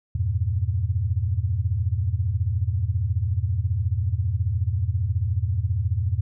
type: chord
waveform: sine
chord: E diminished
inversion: none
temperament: equal with one note detuned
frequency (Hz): 83.46 / 98 / 116.54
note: E2 / G2 / Bb2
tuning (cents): +22 / 0 / 0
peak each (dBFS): -25 / -24 / -27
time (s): 0.15-6.21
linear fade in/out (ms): 5
effects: none